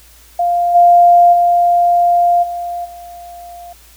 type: tone with level steps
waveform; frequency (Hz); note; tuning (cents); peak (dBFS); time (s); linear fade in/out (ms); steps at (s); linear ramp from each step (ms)
sine; 698.5; F5; 0; -11 / -4 / -8 / -19 / -30; 0.39-3.73; 5; 0.74 / 1.32 / 2.42 / 2.84; 20
effects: added 57 Hz sine -45 dBFS peak until 3.96 s + white hiss -45 dBFS RMS until 3.96 s